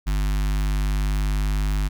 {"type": "tone with notch filter", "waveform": "square", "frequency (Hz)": 50.1, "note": "G1", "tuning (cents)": 38, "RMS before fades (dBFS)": -22, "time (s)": [0.06, 1.89], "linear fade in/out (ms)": 20, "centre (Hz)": 500, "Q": 0.66, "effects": []}